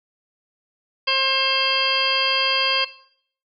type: harmonic tone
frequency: 533 Hz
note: C5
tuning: 32 cents sharp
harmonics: 1 / 2 / 3 / 4 / 5 / 6 / 8 / 9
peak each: -29 / -25 / -31 / -29 / -23 / -22 / -30 / -23 dBFS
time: 1.07-2.85 s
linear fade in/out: 10 ms
effects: noise-tail reverb RT60 0.6 s tail -17 dB re dry